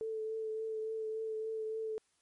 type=tone with vibrato; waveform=sine; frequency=440 Hz; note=A4; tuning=in tune; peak=-35 dBFS; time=0.01-1.98 s; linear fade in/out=0 ms; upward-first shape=triangle; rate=3.5 Hz; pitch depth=21 cents each way; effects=white hiss -75 dBFS RMS until 2.21 s + MP3 48 kbps